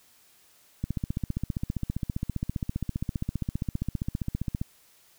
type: click train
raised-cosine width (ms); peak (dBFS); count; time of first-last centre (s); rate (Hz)
5; -16; 58; 0.84-4.615; 15.1
effects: white hiss -60 dBFS RMS until 5.18 s